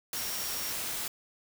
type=tone in noise; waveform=sine; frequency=5588 Hz; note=F8; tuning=in tune; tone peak=-40 dBFS; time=0.16-0.72 s; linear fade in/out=2 ms; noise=white; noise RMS=-35 dBFS; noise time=0.13-1.08 s; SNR=-8 dB; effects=none